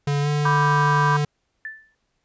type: tone with pitch glide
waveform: square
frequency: 143.5 to 147.36 Hz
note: D3 to D3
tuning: -40 to +6 cents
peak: -20 dBFS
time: 0.07-1.25 s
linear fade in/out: 5 ms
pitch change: +46 cents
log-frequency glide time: 0.21-0.28 s
type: chord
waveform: sine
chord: G major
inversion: first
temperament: equal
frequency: 987.8 / 1174.7 / 1568 Hz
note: B5 / D6 / G6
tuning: 0 / 0 / 0 cents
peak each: -20 / -24 / -24 dBFS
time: 0.45-1.17 s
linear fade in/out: 5 ms
type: tone with exponential decay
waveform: sine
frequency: 1760 Hz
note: A6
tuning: in tune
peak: -27 dBFS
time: 1.65-1.95 s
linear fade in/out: 1 ms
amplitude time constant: 65 ms
effects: pink hiss -72 dBFS RMS until 2.24 s + resampled to 16000 Hz